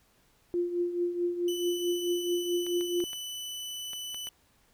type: tone with tremolo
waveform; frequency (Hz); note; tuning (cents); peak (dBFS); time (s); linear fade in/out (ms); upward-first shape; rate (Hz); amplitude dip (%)
sine; 350; F4; +4; -24; 0.54-3.04; 0; triangle; 4.6; 70
type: tone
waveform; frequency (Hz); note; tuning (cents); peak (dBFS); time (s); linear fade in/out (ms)
sawtooth; 2988; F#7; +16; -33; 1.48-4.29; 2
type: clicks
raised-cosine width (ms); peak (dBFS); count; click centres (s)
0.3; -29; 7; 2.666 / 2.81 / 3.003 / 3.132 / 3.933 / 4.145 / 4.271
effects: pink hiss -66 dBFS RMS until 4.73 s